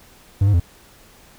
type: tone with pitch steps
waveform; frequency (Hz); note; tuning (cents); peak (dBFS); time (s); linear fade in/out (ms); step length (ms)
triangle; 98.3 / 102.6 / 85.9; G2 / G#2 / F2; +5 / -21 / -28; -10; 0.41-0.599; 5; 63
effects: pink hiss -49 dBFS RMS until 1.38 s